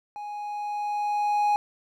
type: tone with level ramp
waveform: triangle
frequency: 830 Hz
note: G#5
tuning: 1 cent flat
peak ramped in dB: -32 to -17 dBFS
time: 0.16-1.56 s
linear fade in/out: 0 ms
effects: none